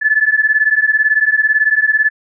sine beating tone pair, 1724 / 1742 Hz, A6 / A6, -36 / -18 cents, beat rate 18 Hz, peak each -13 dBFS, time 0.01-2.1 s, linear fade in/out 20 ms, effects none

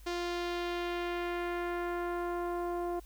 sawtooth tone with low-pass filter sweep, 349.2 Hz, F4, in tune, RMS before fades -35 dBFS, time 0.06-3 s, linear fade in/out 10 ms, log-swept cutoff 5400 to 810 Hz, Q 1.3, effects added 50 Hz sine -50 dBFS peak until 3.05 s + white hiss -62 dBFS RMS until 3.05 s

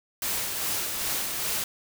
white noise with tremolo, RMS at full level -28 dBFS, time 0.22-1.64 s, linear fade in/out 2 ms, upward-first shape sine, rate 2.5 Hz, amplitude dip 35%, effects none

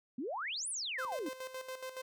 sine exponential two-way sweep, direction up then down, 227.3 to 10570 to 269.8 Hz, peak -36 dBFS, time 0.18-1.29 s, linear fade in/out 5 ms, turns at 0.69 s
sawtooth tone with tremolo, 518 Hz, C5, 17 cents flat, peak -36 dBFS, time 0.98-2.02 s, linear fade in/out 10 ms, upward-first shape square, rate 7.1 Hz, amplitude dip 65%
effects none

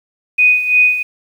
sine tone with tremolo, 2489 Hz, D#7, in tune, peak -6 dBFS, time 0.38-1.03 s, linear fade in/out 10 ms, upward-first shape sine, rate 2.9 Hz, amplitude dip 70%, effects 7-bit

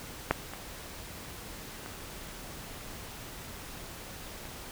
clicks, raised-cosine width 0.5 ms, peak -8 / -24 / -27 / -29 dBFS, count 4, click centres 0.31 / 0.536 / 1.861 / 4.454 s, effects pink hiss -44 dBFS RMS until 4.71 s

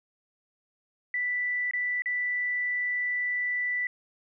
sine tone with dropouts, 1975.5 Hz, B6, in tune, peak -26 dBFS, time 1.14-3.87 s, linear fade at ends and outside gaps 2 ms, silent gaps 1.711-1.735 / 2.021-2.058 s, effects none

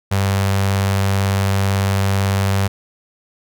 sawtooth tone with notch filter, 98 Hz, G2, in tune, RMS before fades -17 dBFS, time 0.11-2.68 s, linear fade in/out 10 ms, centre 300 Hz, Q 1.3, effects none

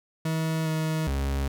40% pulse tone with pitch steps, 160.2 / 158 / 68.7 Hz, E3 / D#3 / C#2, -49 / +27 / -15 cents, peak -24 dBFS, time 0.25-1.48 s, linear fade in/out 5 ms, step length 410 ms, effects none

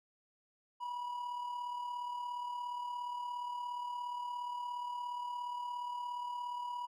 triangle tone with amplitude modulation, 974 Hz, B5, 24 cents flat, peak -34 dBFS, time 0.8-6.87 s, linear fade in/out 20 ms, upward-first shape sine, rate 37.1 Hz, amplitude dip 45%, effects none

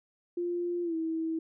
sine tone with pitch glide, 349.2 to 323.9 Hz, F4 to E4, 0 to -30 cents, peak -29 dBFS, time 0.37-1.39 s, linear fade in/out 5 ms, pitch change -130 cents, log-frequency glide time 0.83-0.95 s, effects none

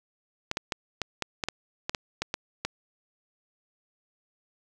clicks, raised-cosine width 0.2 ms, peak -11 dBFS, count 12, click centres 0.514 / 0.571 / 0.722 / 1.017 / 1.223 / 1.438 / 1.486 / 1.895 / 1.948 / 2.22 / 2.341 / 2.65 s, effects none

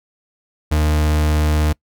40% pulse tone, 76.2 Hz, D#2, 36 cents flat, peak -13 dBFS, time 0.71-1.73 s, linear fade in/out 10 ms, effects noise-tail reverb RT60 0.1 s tail -25 dB re dry

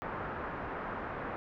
white low-pass noise, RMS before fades -39 dBFS, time 0.02-1.36 s, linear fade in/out 0 ms, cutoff 1500 Hz, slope 24 dB/octave, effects none

